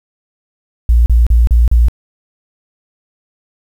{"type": "tone bursts", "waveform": "sine", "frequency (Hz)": 58.5, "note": "A#1", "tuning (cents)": 7, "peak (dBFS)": -5, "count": 5, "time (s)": [0.89, 1.884], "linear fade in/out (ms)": 0, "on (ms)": 170, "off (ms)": 36, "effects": ["7-bit"]}